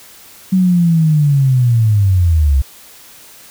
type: linear sweep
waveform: sine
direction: down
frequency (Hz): 190 to 64.5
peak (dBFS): -8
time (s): 0.52-2.62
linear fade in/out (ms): 10
effects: white hiss -40 dBFS RMS until 3.5 s